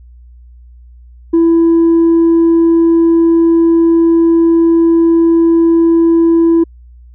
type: tone with tanh clipping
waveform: triangle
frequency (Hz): 332.7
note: E4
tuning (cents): +16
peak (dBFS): -6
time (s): 1.33-6.64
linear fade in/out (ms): 10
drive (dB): 6
effects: added 60 Hz sine -35 dBFS peak until 7.14 s